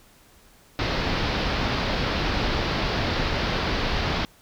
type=low-pass noise; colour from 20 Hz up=pink; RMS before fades=-25 dBFS; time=0.79-4.25 s; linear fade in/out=0 ms; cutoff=5000 Hz; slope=48 dB/octave; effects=pink hiss -55 dBFS RMS until 4.41 s